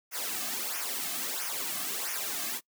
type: noise with flanger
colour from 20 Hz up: white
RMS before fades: -34 dBFS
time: 0.11-2.61 s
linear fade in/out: 50 ms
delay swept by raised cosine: 0.24 to 2.14 ms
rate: 1.5 Hz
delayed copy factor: -0.75
effects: noise-tail reverb RT60 0.1 s tail -23 dB re dry + high-pass 200 Hz 12 dB/octave